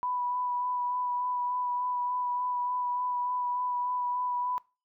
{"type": "tone with vibrato", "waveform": "sine", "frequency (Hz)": 987.8, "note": "B5", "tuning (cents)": 0, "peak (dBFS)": -28, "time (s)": [0.03, 4.58], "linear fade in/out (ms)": 0, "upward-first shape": "sine", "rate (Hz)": 3.4, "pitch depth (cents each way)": 15, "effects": ["noise-tail reverb RT60 0.3 s tail -22 dB re dry"]}